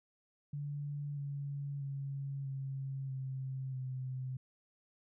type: tone with pitch steps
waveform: sine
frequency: 144.6 / 141.46 / 138.39 / 135.38 / 132.45 / 129.57 Hz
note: D3 / C#3 / C#3 / C#3 / C3 / C3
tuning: -27 / +35 / -3 / -41 / +22 / -17 cents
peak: -37 dBFS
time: 0.53-4.37 s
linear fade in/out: 5 ms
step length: 640 ms
effects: none